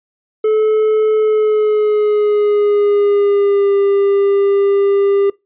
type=tone with pitch glide; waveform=triangle; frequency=432.5 to 398.9 Hz; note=A4 to G4; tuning=-30 to +30 cents; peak=-8 dBFS; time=0.44-5.3 s; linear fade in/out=5 ms; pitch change=-140 cents; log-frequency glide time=1.16-3.75 s; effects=noise-tail reverb RT60 0.2 s tail -22 dB re dry + resampled to 8000 Hz